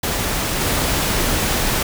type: noise with level steps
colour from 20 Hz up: pink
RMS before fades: -21 / -19 dBFS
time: 0.03-1.83 s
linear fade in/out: 5 ms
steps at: 0.6 s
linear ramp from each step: 5 ms
effects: none